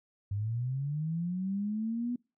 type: linear sweep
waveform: sine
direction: up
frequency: 97.5 to 246.9 Hz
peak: -30 dBFS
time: 0.31-2.16 s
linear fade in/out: 5 ms
effects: noise-tail reverb RT60 0.3 s tail -25 dB re dry